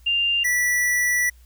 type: tone pair in turn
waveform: sine / square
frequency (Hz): 2794 / 1958.6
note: F7 / B6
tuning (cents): 0 / -15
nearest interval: tritone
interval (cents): 615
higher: first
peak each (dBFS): -18 / -19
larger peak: first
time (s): 0.06-0.44 / 0.44-1.3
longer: second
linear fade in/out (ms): 10
effects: added 60 Hz sine -47 dBFS peak until 1.45 s + white hiss -60 dBFS RMS until 1.45 s